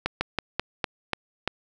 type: slowing click train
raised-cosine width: 0.3 ms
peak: -8 dBFS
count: 7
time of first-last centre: 0.06-1.476 s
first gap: 150 ms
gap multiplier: 1.18
effects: none